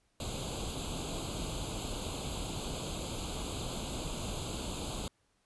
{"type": "noise with comb filter", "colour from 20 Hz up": "pink", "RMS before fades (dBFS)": -38, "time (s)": [0.2, 5.08], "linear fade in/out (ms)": 2, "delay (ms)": 0.27, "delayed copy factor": 0.95, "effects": ["pink hiss -74 dBFS RMS until 5.45 s", "resampled to 24000 Hz"]}